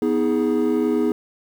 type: chord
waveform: triangle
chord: G# minor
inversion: first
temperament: equal with one note detuned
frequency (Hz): 246.9 / 317.7 / 415.3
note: B3 / D#4 / G#4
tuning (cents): 0 / +36 / 0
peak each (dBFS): -19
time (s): 0.02-1.12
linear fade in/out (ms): 2
effects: tanh soft clip ceiling -9 dBFS + 8-bit